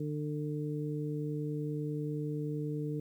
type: harmonic tone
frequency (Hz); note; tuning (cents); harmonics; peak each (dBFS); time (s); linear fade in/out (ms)
149.6; D3; +32; 1 / 2 / 3; -35 / -38 / -40; 0-3; 5
effects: 11-bit